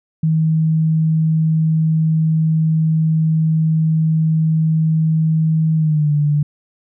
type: tone with pitch glide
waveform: sine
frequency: 159.1 to 147.59 Hz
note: D#3 to D3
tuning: +39 to +9 cents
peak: -12 dBFS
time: 0.23-6.43 s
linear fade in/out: 5 ms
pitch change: -130 cents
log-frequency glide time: 5.76-6.12 s
effects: none